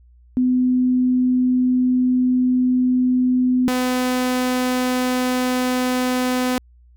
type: tone pair in turn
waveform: sine / sawtooth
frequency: 252.4 / 252.4 Hz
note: B3 / B3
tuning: +38 / +38 cents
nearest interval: unison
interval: 0 cents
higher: neither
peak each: -14 / -14 dBFS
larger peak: neither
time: 0.37-3.68 / 3.68-6.58 s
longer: first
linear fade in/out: 0 ms
effects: added 60 Hz sine -47 dBFS peak until 6.96 s